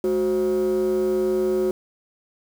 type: tone with frequency modulation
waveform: sine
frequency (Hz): 370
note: F#4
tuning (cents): 0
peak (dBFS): -16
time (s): 0.04-1.71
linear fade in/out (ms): 2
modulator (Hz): 158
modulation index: 0.62
effects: tanh soft clip ceiling -18 dBFS + 7-bit